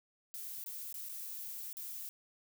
violet noise with dropouts, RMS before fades -44 dBFS, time 0.34-2.09 s, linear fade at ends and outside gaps 0 ms, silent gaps 0.64-0.662 / 0.927-0.942 / 1.088-1.094 / 1.729-1.769 s, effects none

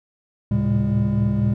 triangle tone cluster, 73.5 / 112 / 116.2 / 135.8 / 201.9 Hz, D2 / A2 / A#2 / C#3 / G#3, +2 / +31 / -5 / -35 / -49 cents, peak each -28 / -19 / -26 / -24 / -19 dBFS, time 0.51-1.54 s, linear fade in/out 5 ms, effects none

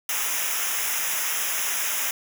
white noise with comb filter, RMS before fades -26 dBFS, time 0.09-2.11 s, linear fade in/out 2 ms, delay 0.23 ms, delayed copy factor -0.95, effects none

